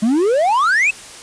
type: exponential sweep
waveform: triangle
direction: up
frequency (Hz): 205.8 to 2681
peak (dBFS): -10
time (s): 0.02-0.91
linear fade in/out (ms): 10
effects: white hiss -36 dBFS RMS until 1.22 s + resampled to 22050 Hz